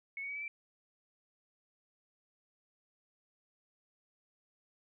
sine tone with pitch steps, 2202 / 2235 / 2269 / 2303 / 2338 Hz, C#7 / C#7 / C#7 / D7 / D7, -12 / +14 / +40 / -34 / -8 cents, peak -38 dBFS, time 0.17-0.48 s, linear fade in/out 2 ms, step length 62 ms, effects none

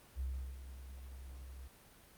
sine tone with ADSR envelope, 65.41 Hz, C2, in tune, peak -35 dBFS, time 0.15-1.68 s, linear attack 52 ms, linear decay 380 ms, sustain -11 dB, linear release 7 ms, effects pink hiss -61 dBFS RMS until 2.17 s + Opus 32 kbps

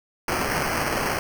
blue noise with sample-and-hold, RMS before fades -25 dBFS, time 0.28-1.19 s, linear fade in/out 2 ms, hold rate 3675 Hz, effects none

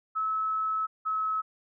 sine tone pair in turn, 1297 / 1289.6 Hz, E6 / E6, -28 / -38 cents, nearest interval unison, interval 10 cents, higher first, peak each -26 dBFS, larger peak neither, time 0.15-0.87 / 1.05-1.42 s, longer first, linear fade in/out 20 ms, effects none

